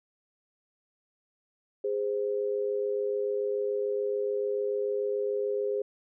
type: tone pair together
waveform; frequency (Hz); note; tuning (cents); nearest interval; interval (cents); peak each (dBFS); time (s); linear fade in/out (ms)
sine; 411.1 / 518; G#4 / C5; -18 / -17; major third; 401; -28 / -32; 1.84-5.82; 5
effects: none